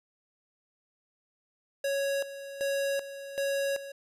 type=tone with tremolo; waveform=square; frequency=554.4 Hz; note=C#5; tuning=in tune; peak=-28 dBFS; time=1.84-3.92 s; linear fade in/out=5 ms; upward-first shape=square; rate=1.3 Hz; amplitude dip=75%; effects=resampled to 32000 Hz